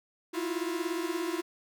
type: tone cluster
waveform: 45% pulse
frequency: 324.2 / 344.9 / 361.7 Hz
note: E4 / F4 / F#4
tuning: -29 / -22 / -39 cents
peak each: -35 / -34 / -37 dBFS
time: 0.33-1.42 s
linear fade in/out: 20 ms
effects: none